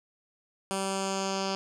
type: tone with low-pass filter sweep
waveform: 10% pulse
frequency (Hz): 193.5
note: G3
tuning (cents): -22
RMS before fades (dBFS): -31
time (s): 0.71-1.55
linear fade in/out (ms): 0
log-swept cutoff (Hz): 9500 to 5300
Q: 2.8
effects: none